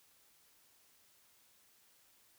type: silence
effects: white hiss -68 dBFS RMS until 2.38 s